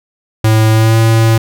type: tone with pitch glide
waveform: square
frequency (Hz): 110 to 112.77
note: A2 to A2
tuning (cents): 0 to +43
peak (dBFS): -7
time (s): 0.44-1.38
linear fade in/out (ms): 5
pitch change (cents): +43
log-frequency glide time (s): 0.71-0.98
effects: none